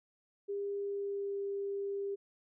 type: tone with pitch glide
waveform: sine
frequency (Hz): 402 to 398.5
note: G4 to G4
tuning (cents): +44 to +28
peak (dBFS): -34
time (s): 0.48-2.16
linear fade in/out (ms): 20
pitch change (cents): -16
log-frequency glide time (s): 0.78-1.41
effects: none